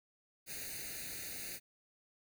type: noise with comb filter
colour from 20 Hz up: white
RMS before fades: -44 dBFS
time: 0.46-1.6 s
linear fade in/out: 50 ms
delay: 0.46 ms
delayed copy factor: +1
effects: none